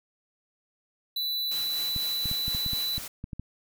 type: tone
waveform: square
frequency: 3974 Hz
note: B7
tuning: 10 cents sharp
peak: -28 dBFS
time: 1.16-2.98 s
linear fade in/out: 5 ms
type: noise with tremolo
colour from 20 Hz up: white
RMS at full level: -38 dBFS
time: 1.51-3.08 s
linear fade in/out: 5 ms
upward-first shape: triangle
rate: 4.1 Hz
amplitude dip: 45%
type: clicks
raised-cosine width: 5 ms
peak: -23 dBFS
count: 11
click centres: 1.963 / 2.257 / 2.314 / 2.481 / 2.549 / 2.663 / 2.733 / 2.98 / 3.241 / 3.332 / 3.396 s
effects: none